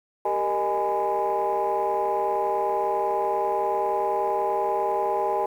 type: tone cluster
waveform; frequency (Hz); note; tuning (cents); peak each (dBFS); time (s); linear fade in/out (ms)
sine; 393.3 / 463.6 / 615 / 829 / 1007; G4 / A#4 / D#5 / G#5 / B5; +6 / -10 / -20 / -3 / +33; -28 / -29 / -28 / -24 / -31; 0.25-5.46; 5
effects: tanh soft clip ceiling -15 dBFS + 9-bit